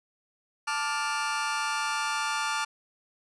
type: chord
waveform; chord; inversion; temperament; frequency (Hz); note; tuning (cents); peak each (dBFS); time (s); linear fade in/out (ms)
sawtooth; D minor; second; just; 881 / 1174.7 / 1409.6; A5 / D6 / F6; +2 / 0 / +16; -28; 0.67-2.65; 10
effects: resampled to 22050 Hz + 10-bit